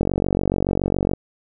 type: click train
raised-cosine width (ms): 2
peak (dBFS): -6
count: 54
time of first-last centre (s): 0.01-1.135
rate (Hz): 47.1
effects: none